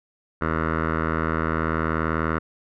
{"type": "tone with low-pass filter", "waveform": "10% pulse", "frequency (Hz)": 80.2, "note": "E2", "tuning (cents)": -47, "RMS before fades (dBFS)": -24, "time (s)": [0.41, 2.39], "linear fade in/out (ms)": 10, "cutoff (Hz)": 1500, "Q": 5.3, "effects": []}